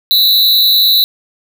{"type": "tone with amplitude modulation", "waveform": "square", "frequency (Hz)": 3951, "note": "B7", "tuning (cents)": 0, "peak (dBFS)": -4, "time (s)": [0.11, 1.04], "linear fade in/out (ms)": 0, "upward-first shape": "sine", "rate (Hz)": 249, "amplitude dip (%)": 80, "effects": []}